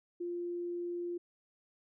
sine tone, 348.7 Hz, F4, 3 cents flat, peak -35 dBFS, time 0.2-1.18 s, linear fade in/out 10 ms, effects none

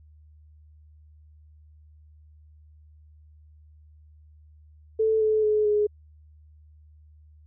sine tone with pitch steps, 440 / 432.7 / 425.5 / 418.4 Hz, A4 / A4 / G#4 / G#4, 0 / -29 / +42 / +13 cents, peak -19 dBFS, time 4.99-5.87 s, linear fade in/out 10 ms, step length 220 ms, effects added 76 Hz sine -50 dBFS peak until 7.46 s

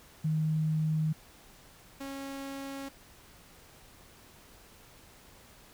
sine / sawtooth tone pair in turn, 156.3 / 274.1 Hz, D#3 / C#4, +8 / -19 cents, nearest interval minor seventh, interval 973 cents, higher second, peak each -26 / -34 dBFS, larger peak first, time 0.24-1.13 / 2-2.89 s, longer neither, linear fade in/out 10 ms, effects pink hiss -56 dBFS RMS until 5.73 s

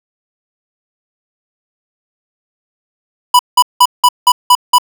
square tone bursts, 987.8 Hz, B5, in tune, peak -4 dBFS, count 7, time 3.34-4.784 s, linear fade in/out 5 ms, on 52 ms, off 180 ms, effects none

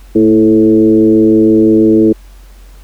sine tone with frequency modulation, 329.6 Hz, E4, in tune, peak -4 dBFS, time 0.15-2.13 s, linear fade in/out 10 ms, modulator 106 Hz, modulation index 1, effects added 46 Hz sine -33 dBFS peak until 2.83 s + pink hiss -46 dBFS RMS until 2.83 s

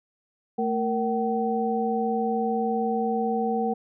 sine tone cluster, 222.6 / 465.1 / 761 Hz, A3 / A#4 / F#5, +20 / -4 / +48 cents, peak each -27 dBFS, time 0.58-3.74 s, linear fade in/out 10 ms, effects none

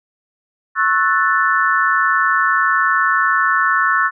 sine chord, F# minor seventh, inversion second, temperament equal with one note detuned, 1097.3 / 1318.5 / 1480 / 1760 Hz, C#6 / E6 / F#6 / A6, -18 / 0 / 0 / 0 cents, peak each -18 dBFS, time 0.75-4.11 s, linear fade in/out 50 ms, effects none

